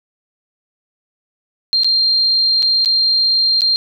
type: tone with dropouts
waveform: sine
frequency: 4186 Hz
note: C8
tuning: in tune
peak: -11 dBFS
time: 1.73-3.76 s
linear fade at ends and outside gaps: 0 ms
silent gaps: 1.834-1.845 / 2.623-2.628 / 2.848-2.858 / 3.608-3.618 s
effects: none